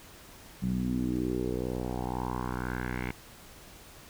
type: tone with low-pass filter sweep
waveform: 10% pulse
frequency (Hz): 62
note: B1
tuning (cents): +7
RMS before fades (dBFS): -32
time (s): 0.62-3.12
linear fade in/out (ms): 10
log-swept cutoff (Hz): 180 to 2300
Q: 3.8
effects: pink hiss -51 dBFS RMS until 4.09 s